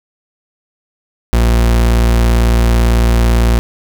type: tone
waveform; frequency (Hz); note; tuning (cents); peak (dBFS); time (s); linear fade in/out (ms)
40% pulse; 58; A#1; -8; -7; 1.33-3.59; 0
effects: none